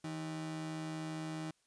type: ring-modulated tone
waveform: 45% pulse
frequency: 237.3 Hz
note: A#3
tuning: 31 cents sharp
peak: -36 dBFS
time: 0.04-1.51 s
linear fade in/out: 5 ms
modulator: 76.2 Hz
effects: white hiss -75 dBFS RMS until 1.66 s + resampled to 22050 Hz